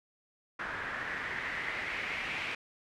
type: noise with low-pass filter sweep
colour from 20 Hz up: white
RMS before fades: -37 dBFS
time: 0.59-2.55 s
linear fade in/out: 5 ms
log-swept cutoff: 1600 to 2400 Hz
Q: 3.7
effects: none